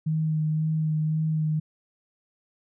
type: tone with vibrato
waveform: sine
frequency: 156.2 Hz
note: D#3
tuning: 7 cents sharp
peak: -22 dBFS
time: 0.06-1.6 s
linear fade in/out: 10 ms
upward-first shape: sine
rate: 1.9 Hz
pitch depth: 17 cents each way
effects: none